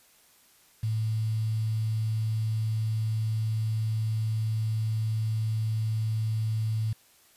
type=tone with quantisation; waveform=sine; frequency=110 Hz; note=A2; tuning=in tune; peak=-25 dBFS; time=0.83-6.93 s; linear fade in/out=5 ms; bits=8; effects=white hiss -60 dBFS RMS until 7.36 s + resampled to 32000 Hz